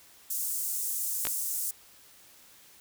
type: high-pass noise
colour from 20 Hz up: pink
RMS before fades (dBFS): -32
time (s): 0.3-1.71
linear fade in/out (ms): 5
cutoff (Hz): 7600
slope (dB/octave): 24
type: clicks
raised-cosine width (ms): 0.2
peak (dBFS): -14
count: 2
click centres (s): 1.252 / 1.27
effects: white hiss -56 dBFS RMS until 2.8 s